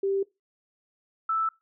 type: tone pair in turn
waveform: sine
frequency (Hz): 392 / 1318.5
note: G4 / E6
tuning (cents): 0 / 0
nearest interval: octave + major sixth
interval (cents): 2100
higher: second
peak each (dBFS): -23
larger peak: neither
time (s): 0.03-0.23 / 1.29-1.49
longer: neither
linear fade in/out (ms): 5
effects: noise-tail reverb RT60 0.2 s tail -21 dB re dry